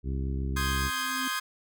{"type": "harmonic tone", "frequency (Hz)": 66.9, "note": "C2", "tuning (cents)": 39, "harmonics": [1, 2, 3, 4, 5, 6], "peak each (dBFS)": [-29, -35, -39, -41, -43, -45], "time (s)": [0.03, 0.91], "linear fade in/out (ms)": 50}
{"type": "tone with exponential growth", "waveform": "sine", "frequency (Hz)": 261.6, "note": "C4", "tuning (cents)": 0, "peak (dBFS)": -32, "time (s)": [0.4, 1.28], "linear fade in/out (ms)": 5, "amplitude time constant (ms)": 190}
{"type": "chord", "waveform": "sawtooth", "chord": "Ab major seventh", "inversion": "first", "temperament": "equal", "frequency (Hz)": [1046.5, 1244.5, 1568, 1661.2], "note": ["C6", "Eb6", "G6", "Ab6"], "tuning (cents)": [0, 0, 0, 0], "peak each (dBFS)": -31, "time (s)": [0.56, 1.4], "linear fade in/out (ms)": 10}
{"effects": []}